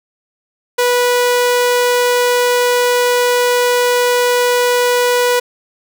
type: tone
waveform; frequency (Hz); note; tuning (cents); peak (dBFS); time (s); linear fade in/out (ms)
sawtooth; 490.1; B4; -13; -7; 0.78-5.4; 10
effects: none